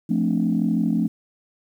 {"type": "chord", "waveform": "sine", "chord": "D minor seventh", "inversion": "first", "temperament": "equal", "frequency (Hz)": [174.61, 220, 261.6, 293.7], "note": ["F3", "A3", "C4", "D4"], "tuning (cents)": [0, 0, 0, 0], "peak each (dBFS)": [-23, -21, -25, -26], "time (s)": [0.09, 1.08], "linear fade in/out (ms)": 10, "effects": ["tanh soft clip ceiling -10 dBFS", "9-bit"]}